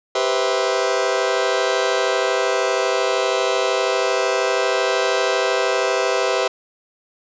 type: chord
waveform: sawtooth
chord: C major seventh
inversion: second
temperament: just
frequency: 392.4 / 490.5 / 523.3 / 654.1 Hz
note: G4 / B4 / C5 / E5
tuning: +2 / -12 / 0 / -14 cents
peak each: -19 dBFS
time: 0.15-6.48 s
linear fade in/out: 5 ms
effects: resampled to 16000 Hz + 8-bit